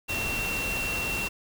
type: tone in noise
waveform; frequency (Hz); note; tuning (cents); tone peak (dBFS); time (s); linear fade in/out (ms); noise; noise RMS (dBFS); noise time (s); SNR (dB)
sine; 2724; F7; -44; -29; 0.08-1.29; 20; pink; -33; 0.08-1.29; +1
effects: none